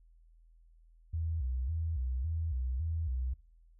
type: tone with vibrato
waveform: sine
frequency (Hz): 71.9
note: D2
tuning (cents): -36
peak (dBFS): -31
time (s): 1.13-3.34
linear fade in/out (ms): 10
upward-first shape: square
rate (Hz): 1.8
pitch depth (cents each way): 220
effects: noise-tail reverb RT60 0.7 s tail -23 dB re dry + added 41 Hz sine -58 dBFS peak until 3.79 s